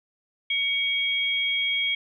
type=tone pair together; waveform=sine; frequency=2246 / 3268 Hz; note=C#7 / G#7; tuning=+22 / -29 cents; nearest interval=tritone; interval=649 cents; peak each=-25 dBFS; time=0.5-1.95 s; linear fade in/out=5 ms; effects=none